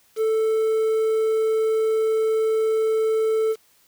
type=tone with quantisation; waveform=triangle; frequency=440.7 Hz; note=A4; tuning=3 cents sharp; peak=-16 dBFS; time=0.16-3.56 s; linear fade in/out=50 ms; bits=7; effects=white hiss -59 dBFS RMS until 3.87 s